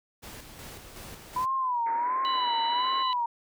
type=noise with tremolo; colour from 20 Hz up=pink; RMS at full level=-43 dBFS; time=0.22-1.46 s; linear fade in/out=20 ms; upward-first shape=square; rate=2.7 Hz; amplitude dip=40%
type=tone with vibrato; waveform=sine; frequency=989 Hz; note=B5; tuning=2 cents sharp; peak=-25 dBFS; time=1.36-3.26 s; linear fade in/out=5 ms; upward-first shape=sine; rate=1.4 Hz; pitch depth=130 cents each way
type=band-pass noise; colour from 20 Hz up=white; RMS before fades=-43 dBFS; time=1.86-3.03 s; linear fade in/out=5 ms; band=240 to 2200 Hz; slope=96 dB/octave
type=harmonic tone; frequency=987.8 Hz; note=B5; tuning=in tune; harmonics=1 / 2 / 3 / 4; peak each=-41 / -44 / -34 / -34 dBFS; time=2.25-3.13 s; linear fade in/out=0 ms
effects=none